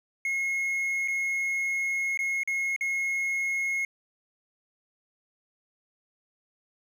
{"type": "tone with dropouts", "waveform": "triangle", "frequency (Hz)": 2164, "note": "C#7", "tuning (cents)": -42, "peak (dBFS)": -24, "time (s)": [0.25, 3.85], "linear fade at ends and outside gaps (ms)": 2, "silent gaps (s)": [[1.077, 1.082], [2.174, 2.19], [2.434, 2.475], [2.763, 2.809]], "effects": []}